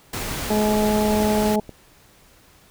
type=noise; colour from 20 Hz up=pink; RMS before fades=-28 dBFS; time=0.13-1.56 s; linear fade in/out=5 ms
type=harmonic tone; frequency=212.1 Hz; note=G#3; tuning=37 cents sharp; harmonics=1 / 2 / 3 / 4; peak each=-20 / -23 / -25 / -26 dBFS; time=0.5-1.6 s; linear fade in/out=5 ms
type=clicks; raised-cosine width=2 ms; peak=-22 dBFS; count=5; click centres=1.125 / 1.222 / 1.458 / 1.597 / 1.693 s
effects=pink hiss -53 dBFS RMS until 2.7 s